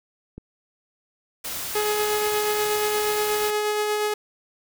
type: click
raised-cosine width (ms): 3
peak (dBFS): -24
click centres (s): 0.38
type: noise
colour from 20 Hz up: white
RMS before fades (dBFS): -31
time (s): 1.44-3.51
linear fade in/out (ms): 10
type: tone with tremolo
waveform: sawtooth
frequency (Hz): 421.3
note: G#4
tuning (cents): +25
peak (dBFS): -17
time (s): 1.75-4.14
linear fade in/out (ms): 5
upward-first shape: sine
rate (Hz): 8.4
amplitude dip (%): 25
effects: none